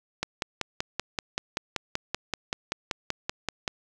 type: click train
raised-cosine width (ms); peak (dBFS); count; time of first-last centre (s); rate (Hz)
0.2; -10; 19; 0.23-3.678; 5.22
effects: none